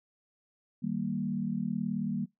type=chord; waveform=sine; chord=Eb major; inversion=none; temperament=equal with one note detuned; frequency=155.56 / 194.87 / 233.1 Hz; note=Eb3 / G3 / Bb3; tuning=0 / -10 / 0 cents; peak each=-37 / -33 / -33 dBFS; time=0.82-2.26 s; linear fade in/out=20 ms; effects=noise-tail reverb RT60 0.2 s tail -25 dB re dry